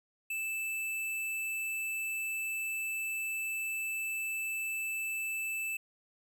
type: tone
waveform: square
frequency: 2637 Hz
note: E7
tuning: in tune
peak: -34 dBFS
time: 0.3-5.77 s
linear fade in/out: 5 ms
effects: none